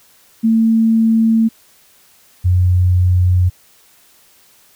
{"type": "tone pair in turn", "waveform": "sine", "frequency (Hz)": [224.7, 90.42], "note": ["A3", "F#2"], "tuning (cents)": [37, -39], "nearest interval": "octave + major third", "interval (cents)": 1576, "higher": "first", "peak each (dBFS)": -9, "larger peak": "neither", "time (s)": [[0.43, 1.49], [2.44, 3.5]], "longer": "neither", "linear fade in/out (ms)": 20, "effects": ["white hiss -50 dBFS RMS until 4.75 s"]}